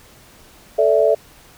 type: chord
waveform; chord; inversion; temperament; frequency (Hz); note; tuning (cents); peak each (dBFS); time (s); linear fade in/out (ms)
sine; A suspended fourth; none; equal with one note detuned; 440 / 579.6 / 659.3; A4 / D5 / E5; 0 / -23 / 0; -16; 0.78-1.15; 10
effects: pink hiss -47 dBFS RMS until 1.57 s